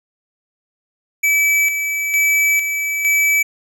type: tone with tremolo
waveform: square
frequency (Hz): 2301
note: D7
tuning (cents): -36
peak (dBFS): -13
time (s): 1.23-3.43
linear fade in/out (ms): 10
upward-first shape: square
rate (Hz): 1.1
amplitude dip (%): 50
effects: none